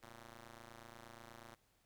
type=ring-modulated tone; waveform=5% pulse; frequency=116.54 Hz; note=A#2; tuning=in tune; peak=-40 dBFS; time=0.02-1.55 s; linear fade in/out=5 ms; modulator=452 Hz; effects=pink hiss -75 dBFS RMS until 1.85 s